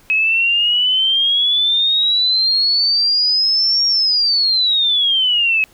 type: exponential two-way sweep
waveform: sine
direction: up then down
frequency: 2553 to 5590 to 2553 Hz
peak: -12 dBFS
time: 0.1-5.64 s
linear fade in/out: 0 ms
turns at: 3.86 s
effects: pink hiss -50 dBFS RMS until 5.73 s